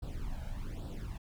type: noise with flanger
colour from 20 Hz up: brown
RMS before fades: -39 dBFS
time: 0.02-1.18 s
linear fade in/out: 10 ms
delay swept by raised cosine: 0.23 to 1.33 ms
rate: 1.2 Hz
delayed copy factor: +0.8
effects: none